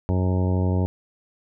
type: harmonic tone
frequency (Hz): 92.1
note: F#2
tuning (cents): -7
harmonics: 1 / 2 / 3 / 4 / 5 / 6 / 7 / 9 / 10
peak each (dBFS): -20 / -26 / -30 / -32 / -34 / -36 / -37 / -39 / -40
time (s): 0.09-0.86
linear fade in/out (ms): 0
effects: none